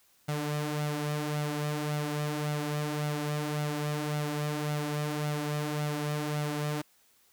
sawtooth tone with flanger, 149 Hz, D3, 25 cents sharp, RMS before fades -32 dBFS, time 0.28-6.82 s, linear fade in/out 10 ms, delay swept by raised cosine 1.4 to 5.1 ms, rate 1.8 Hz, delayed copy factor +0.55, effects white hiss -65 dBFS RMS until 7.32 s

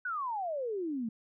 sine exponential sweep, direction down, 1520 to 214.9 Hz, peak -32 dBFS, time 0.05-1.09 s, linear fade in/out 5 ms, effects none

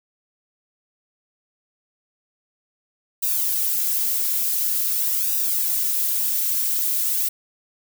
violet noise with flanger, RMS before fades -22 dBFS, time 3.22-7.29 s, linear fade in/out 10 ms, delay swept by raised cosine 0.92 to 4.22 ms, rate 0.47 Hz, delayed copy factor -0.8, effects none

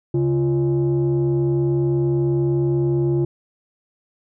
sine tone pair together, 137.4 / 346.2 Hz, C#3 / F4, -15 / -15 cents, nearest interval octave + major third, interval 1600 cents, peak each -17 dBFS, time 0.14-3.25 s, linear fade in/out 5 ms, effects tanh soft clip ceiling -13 dBFS

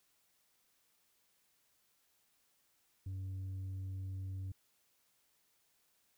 sine tone with tanh clipping, 95 Hz, F#2, 46 cents sharp, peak -40 dBFS, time 3.06-4.52 s, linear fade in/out 5 ms, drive 3 dB, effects white hiss -75 dBFS RMS until 6.17 s

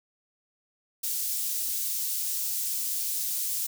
white high-pass noise, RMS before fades -30 dBFS, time 1.03-3.67 s, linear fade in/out 10 ms, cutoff 5700 Hz, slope 12 dB/octave, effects none

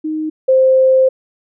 sine tone pair in turn, 311.1 / 523.2 Hz, D#4 / C5, 0 / 0 cents, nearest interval major sixth, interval 900 cents, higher second, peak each -17 / -7 dBFS, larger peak second, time 0.04-0.3 / 0.48-1.09 s, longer second, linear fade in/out 10 ms, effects none

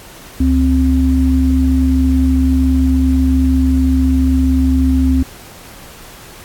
sine tone pair together, 70.44 / 261.6 Hz, C#2 / C4, +28 / 0 cents, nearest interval octave + major seventh, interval 2272 cents, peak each -12 dBFS, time 0.4-5.23 s, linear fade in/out 5 ms, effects pink hiss -37 dBFS RMS until 6.44 s + AAC 64 kbps

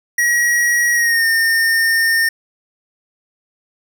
square tone with pitch glide, 1907 to 1820.9 Hz, A#6 to A#6, +39 to -41 cents, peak -13 dBFS, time 0.18-2.29 s, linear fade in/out 5 ms, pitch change -80 cents, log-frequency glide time 0.93-1.26 s, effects none

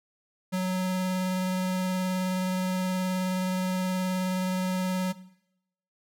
square tone with vibrato, 185 Hz, F#3, in tune, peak -26 dBFS, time 0.52-5.13 s, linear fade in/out 20 ms, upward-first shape sine, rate 19 Hz, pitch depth 10 cents each way, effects noise-tail reverb RT60 0.8 s tail -17 dB re dry

